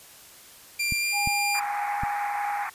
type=tone with pitch glide; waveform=sawtooth; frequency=2378 to 2400 Hz; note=D7 to D7; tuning=+21 to +37 cents; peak=-21 dBFS; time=0.79-1.6 s; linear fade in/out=10 ms; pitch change=+16 cents; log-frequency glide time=0.99-1.06 s
type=clicks; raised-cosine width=5 ms; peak=-19 dBFS; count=3; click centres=0.923 / 1.274 / 2.035 s
type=tone; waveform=sine; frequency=819 Hz; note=G#5; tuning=24 cents flat; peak=-27 dBFS; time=1.12-2.67 s; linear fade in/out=50 ms
type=band-pass noise; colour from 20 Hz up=pink; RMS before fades=-34 dBFS; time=1.54-2.7 s; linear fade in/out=10 ms; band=730 to 2400 Hz; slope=96 dB/octave
effects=white hiss -49 dBFS RMS until 2.74 s + resampled to 32000 Hz